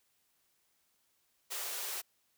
white high-pass noise, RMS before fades -39 dBFS, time 1.5-2.02 s, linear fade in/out 20 ms, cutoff 350 Hz, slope 96 dB/octave, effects white hiss -75 dBFS RMS until 2.37 s

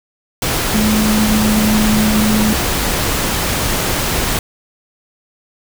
sine tone in noise, 214.3 Hz, A3, 45 cents flat, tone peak -12 dBFS, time 0.74-2.53 s, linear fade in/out 2 ms, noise pink, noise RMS -17 dBFS, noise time 0.42-4.39 s, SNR +2 dB, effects none

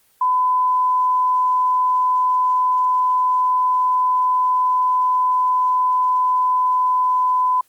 sine tone, 1007 Hz, B5, 33 cents sharp, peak -14 dBFS, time 0.21-7.61 s, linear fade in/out 5 ms, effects white hiss -58 dBFS RMS until 7.68 s + Opus 24 kbps

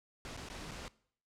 pink noise with dropouts, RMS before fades -45 dBFS, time 0.25-0.88 s, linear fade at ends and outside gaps 0 ms, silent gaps 0.366-0.375 / 0.487-0.5 / 0.711-0.716 s, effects noise-tail reverb RT60 0.6 s tail -21 dB re dry + low-pass 7000 Hz 12 dB/octave

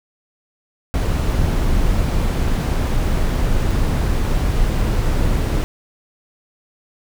brown noise with dropouts, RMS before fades -17 dBFS, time 0.94-5.64 s, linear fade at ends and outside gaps 0 ms, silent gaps 3.71-3.714 s, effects none

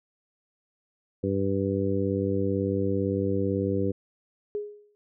harmonic tone, 97.9 Hz, G2, 2 cents flat, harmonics 1 / 2 / 3 / 4 / 5, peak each -30 / -30 / -30 / -30 / -30 dBFS, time 1.23-3.92 s, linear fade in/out 10 ms
sine tone with exponential decay, 415.3 Hz, G#4, in tune, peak -25 dBFS, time 4.55-4.95 s, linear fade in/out 0 ms, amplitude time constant 86 ms
effects none

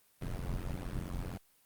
brown noise with amplitude modulation, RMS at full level -33 dBFS, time 0.21-1.38 s, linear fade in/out 10 ms, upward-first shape sine, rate 88.8 Hz, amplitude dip 95%, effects white hiss -68 dBFS RMS until 1.65 s + Opus 32 kbps

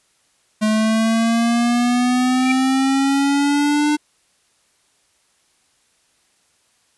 square exponential sweep, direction up, 214 to 300 Hz, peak -15 dBFS, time 0.61-3.97 s, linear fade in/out 20 ms
sine tone with exponential growth, 2349 Hz, D7, in tune, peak -16 dBFS, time 2.34-2.52 s, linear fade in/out 5 ms, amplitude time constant 38 ms
effects white hiss -61 dBFS RMS until 6.97 s + resampled to 24000 Hz

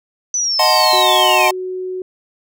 sine linear sweep, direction down, 6040 to 2300 Hz, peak -15 dBFS, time 0.34-1.48 s, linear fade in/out 2 ms
square chord, D# diminished seventh, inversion none, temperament equal, 622.3 / 740 / 880 / 1046.5 Hz, D#5 / F#5 / A5 / C6, 0 / 0 / 0 / 0 cents, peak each -18 dBFS, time 0.59-1.51 s, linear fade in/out 5 ms
sine tone, 370 Hz, F#4, in tune, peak -21 dBFS, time 0.93-2.02 s, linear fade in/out 2 ms
effects none

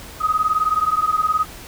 sine beating tone pair, 1248 / 1267 Hz, D#6 / D#6, +5 / +31 cents, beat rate 19 Hz, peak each -19 / -19 dBFS, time 0.2-1.45 s, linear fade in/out 20 ms, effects added 74 Hz sine -47 dBFS peak until 1.67 s + pink hiss -38 dBFS RMS until 1.67 s

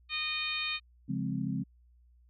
harmonic tone, 615 Hz, D#5, 20 cents flat, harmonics 2 / 3 / 4 / 5 / 6 / 7, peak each -43 / -44 / -34 / -41 / -38 / -41 dBFS, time 0.09-0.8 s, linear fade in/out 50 ms
sine chord, Db major seventh, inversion none, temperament equal, 138.59 / 174.61 / 207.7 / 261.6 Hz, Db3 / F3 / Ab3 / C4, 0 / 0 / 0 / 0 cents, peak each -36 dBFS, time 1.08-1.64 s, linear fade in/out 20 ms
effects added 60 Hz sine -59 dBFS peak until 2.29 s

